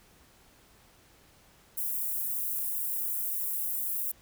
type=high-pass noise; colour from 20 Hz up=white; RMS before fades=-32 dBFS; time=1.77-4.12 s; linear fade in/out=10 ms; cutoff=11000 Hz; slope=24 dB/octave; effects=pink hiss -60 dBFS RMS until 4.21 s